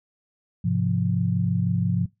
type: chord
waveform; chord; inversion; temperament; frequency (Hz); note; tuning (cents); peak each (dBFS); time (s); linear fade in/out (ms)
sine; F minor; first; just; 104.77 / 130.96 / 174.61; Ab2 / C3 / F3; +16 / +2 / 0; -25 / -26 / -23; 0.64-2.06; 10
effects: noise-tail reverb RT60 0.2 s tail -21 dB re dry